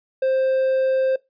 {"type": "tone", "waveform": "triangle", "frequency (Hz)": 526, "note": "C5", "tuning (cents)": 9, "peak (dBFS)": -15, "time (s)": [0.22, 1.16], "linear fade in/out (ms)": 5, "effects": ["noise-tail reverb RT60 0.2 s tail -21 dB re dry", "resampled to 11025 Hz"]}